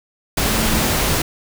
sine tone in noise, 220 Hz, A3, in tune, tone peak -25 dBFS, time 0.45-0.9 s, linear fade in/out 5 ms, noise pink, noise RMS -18 dBFS, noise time 0.37-1.22 s, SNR -10 dB, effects none

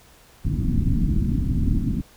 pink low-pass noise, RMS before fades -21 dBFS, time 0.44-2.02 s, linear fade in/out 20 ms, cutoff 290 Hz, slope 48 dB/octave, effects pink hiss -52 dBFS RMS until 2.16 s

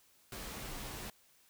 pink noise with comb filter, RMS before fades -44 dBFS, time 0.32-1.1 s, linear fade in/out 2 ms, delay 12 ms, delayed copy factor -0.5, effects white hiss -67 dBFS RMS until 1.49 s

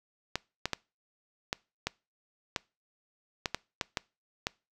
clicks, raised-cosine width 0.2 ms, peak -12 dBFS, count 11, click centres 0.356 / 0.656 / 0.733 / 1.529 / 1.87 / 2.562 / 3.458 / 3.546 / 3.812 / 3.972 / 4.469 s, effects noise-tail reverb RT60 0.3 s tail -24 dB re dry

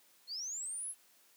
sine linear sweep, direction up, 4163 to 11080 Hz, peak -38 dBFS, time 0.27-0.95 s, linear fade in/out 50 ms, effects white hiss -66 dBFS RMS until 1.36 s + high-pass 200 Hz 12 dB/octave

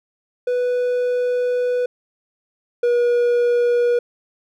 triangle tone pair in turn, 493.9 / 481.5 Hz, B4 / B4, 0 / -44 cents, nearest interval unison, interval 44 cents, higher first, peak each -15 / -12 dBFS, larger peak second, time 0.47-1.86 / 2.83-3.99 s, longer first, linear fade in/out 5 ms, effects none

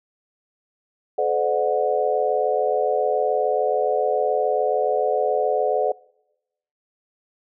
sine tone cluster, 430.9 / 510 / 597 / 732 Hz, A4 / C5 / D5 / F#5, -36 / -44 / +28 / -19 cents, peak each -24 dBFS, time 1.18-5.92 s, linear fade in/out 5 ms, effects noise-tail reverb RT60 0.9 s tail -24 dB re dry

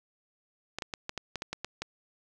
clicks, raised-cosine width 0.2 ms, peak -17 dBFS, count 10, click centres 0.786 / 0.822 / 0.938 / 1.094 / 1.177 / 1.357 / 1.421 / 1.53 / 1.646 / 1.82 s, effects none

